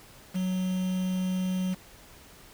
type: tone with quantisation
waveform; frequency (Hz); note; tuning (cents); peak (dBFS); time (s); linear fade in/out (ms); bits
triangle; 185; F#3; 0; -24; 0.34-1.75; 20; 7
effects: pink hiss -52 dBFS RMS until 2.53 s